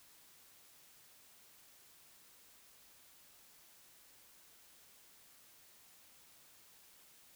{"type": "silence", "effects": ["white hiss -63 dBFS RMS until 7.35 s"]}